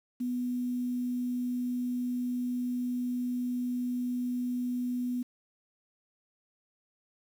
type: tone with quantisation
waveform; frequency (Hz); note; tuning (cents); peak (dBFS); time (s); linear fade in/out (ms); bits
sine; 246.9; B3; 0; -29; 0.2-5.23; 10; 9
effects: none